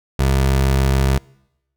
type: tone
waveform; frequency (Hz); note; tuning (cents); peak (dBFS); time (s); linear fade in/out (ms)
25% pulse; 67; C2; +42; -10; 0.19-1.18; 5
effects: noise-tail reverb RT60 0.9 s tail -26 dB re dry